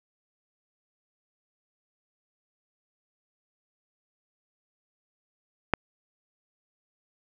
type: click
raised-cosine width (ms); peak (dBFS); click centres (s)
0.5; -5; 5.737
effects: none